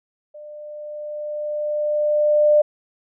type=tone with level ramp; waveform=sine; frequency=598 Hz; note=D5; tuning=31 cents sharp; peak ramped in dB=-36 to -10 dBFS; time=0.34-2.62 s; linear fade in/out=10 ms; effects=none